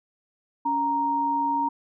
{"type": "tone pair together", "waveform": "sine", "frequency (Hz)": [281.6, 933.1], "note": ["C#4", "A#5"], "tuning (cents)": [27, 1], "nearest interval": "octave + major sixth", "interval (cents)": 2074, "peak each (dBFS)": [-30, -22], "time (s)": [0.65, 1.69], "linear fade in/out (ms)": 10, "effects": []}